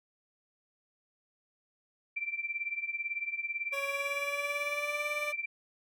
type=tone with tremolo; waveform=sine; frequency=2349 Hz; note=D7; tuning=in tune; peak=-29 dBFS; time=2.16-5.46 s; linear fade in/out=10 ms; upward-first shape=triangle; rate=18 Hz; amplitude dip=90%
type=tone with pitch glide; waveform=25% pulse; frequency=556 to 592.5 Hz; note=C#5 to D5; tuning=+5 to +15 cents; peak=-32 dBFS; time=3.72-5.33 s; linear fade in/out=20 ms; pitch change=+110 cents; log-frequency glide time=3.86-5.07 s
effects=none